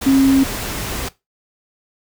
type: tone in noise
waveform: sine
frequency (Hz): 270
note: C#4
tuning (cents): -45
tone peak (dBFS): -9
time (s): 0.06-0.44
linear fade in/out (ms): 10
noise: pink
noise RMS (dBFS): -25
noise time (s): 0.01-1.09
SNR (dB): +13
effects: noise-tail reverb RT60 0.2 s tail -18 dB re dry